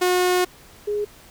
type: tone pair in turn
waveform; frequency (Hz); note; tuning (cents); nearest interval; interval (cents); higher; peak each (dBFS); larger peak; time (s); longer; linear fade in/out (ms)
sawtooth / sine; 362 / 415.2; F#4 / G#4; -38 / 0; major second; 238; second; -13 / -21; first; 0.01-0.45 / 0.87-1.05; first; 10
effects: pink hiss -48 dBFS RMS until 1.3 s